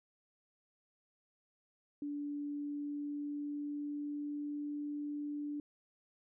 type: tone with pitch glide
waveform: sine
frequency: 290 to 292.9 Hz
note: D4 to D4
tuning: -22 to -5 cents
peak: -37 dBFS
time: 2.02-5.6 s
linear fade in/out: 2 ms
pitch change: +17 cents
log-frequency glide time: 2.47-4.8 s
effects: none